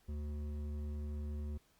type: tone with hard clipping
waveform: triangle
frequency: 74.1 Hz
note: D2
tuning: 16 cents sharp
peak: -40 dBFS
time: 0.08-1.58 s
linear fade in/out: 10 ms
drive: 14 dB
effects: pink hiss -71 dBFS RMS until 1.79 s + Opus 48 kbps